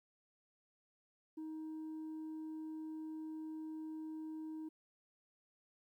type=tone; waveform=sine; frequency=314.4 Hz; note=D#4; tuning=18 cents sharp; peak=-40 dBFS; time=1.37-4.69 s; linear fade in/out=10 ms; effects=tanh soft clip ceiling -42 dBFS + 13-bit